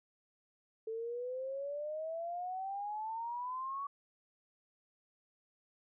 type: exponential sweep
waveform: sine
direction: up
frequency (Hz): 440 to 1132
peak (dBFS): -37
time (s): 0.87-3.87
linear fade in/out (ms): 5
effects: none